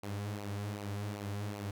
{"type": "tone with flanger", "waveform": "sawtooth", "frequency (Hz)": 102.2, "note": "G#2", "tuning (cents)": -27, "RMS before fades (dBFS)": -39, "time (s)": [0.03, 1.71], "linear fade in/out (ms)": 5, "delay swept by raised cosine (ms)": [0.56, 6.56], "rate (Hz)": 2.6, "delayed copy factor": -0.6, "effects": []}